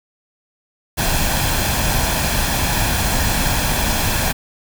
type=noise with comb filter; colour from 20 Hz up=pink; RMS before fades=-18 dBFS; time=0.97-4.33 s; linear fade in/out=20 ms; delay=1.2 ms; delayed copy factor=+0.5; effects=none